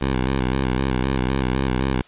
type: tone with vibrato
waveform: 10% pulse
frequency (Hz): 65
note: C2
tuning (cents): -11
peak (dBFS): -11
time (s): 0.01-2.02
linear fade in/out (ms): 5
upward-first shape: square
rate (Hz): 3.9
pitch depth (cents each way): 54
effects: white hiss -50 dBFS RMS until 2.07 s + resampled to 8000 Hz